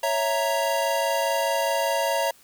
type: chord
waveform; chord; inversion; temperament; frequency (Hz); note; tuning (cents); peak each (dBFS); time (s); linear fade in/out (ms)
square; A# diminished; first; equal; 554.4 / 659.3 / 932.3; C#5 / E5 / A#5; 0 / 0 / 0; -27; 0.03-2.31; 5
effects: white hiss -55 dBFS RMS until 2.43 s